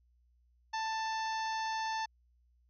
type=harmonic tone; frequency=885 Hz; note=A5; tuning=10 cents sharp; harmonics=1 / 2 / 3 / 4 / 5 / 6 / 7; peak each=-34 / -41 / -48 / -49 / -48 / -49 / -51 dBFS; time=0.73-2.06 s; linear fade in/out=10 ms; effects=added 60 Hz sine -66 dBFS peak until 2.69 s